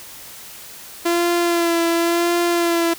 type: tone with vibrato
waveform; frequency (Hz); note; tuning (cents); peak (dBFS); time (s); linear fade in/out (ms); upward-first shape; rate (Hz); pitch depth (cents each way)
sawtooth; 340.7; F4; -43; -12; 1.05-2.94; 10; sine; 0.93; 26
effects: white hiss -38 dBFS RMS until 2.98 s